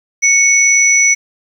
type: tone pair together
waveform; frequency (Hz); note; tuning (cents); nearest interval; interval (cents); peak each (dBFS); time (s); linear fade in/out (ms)
sine; 2218 / 5921; C#7 / F#8; 0 / 0; octave + perfect fourth; 1700; -10; 0.22-1.15; 20
effects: 7-bit